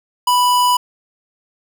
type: tone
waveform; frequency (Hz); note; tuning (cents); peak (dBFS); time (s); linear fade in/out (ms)
square; 987.8; B5; 0; -12; 0.27-0.77; 5
effects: none